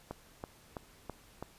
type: click train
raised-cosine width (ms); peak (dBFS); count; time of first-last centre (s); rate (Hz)
1; -25; 5; 0.11-1.426; 3.04
effects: pink hiss -60 dBFS RMS until 1.58 s + resampled to 32000 Hz